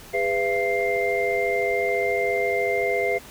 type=tone cluster; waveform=sine; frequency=406.9 / 501 / 676 / 2099 Hz; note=G#4 / B4 / E5 / C7; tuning=-35 / +25 / +43 / +5 cents; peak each=-26 dBFS; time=0.13-3.19 s; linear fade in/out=20 ms; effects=pink hiss -44 dBFS RMS until 3.3 s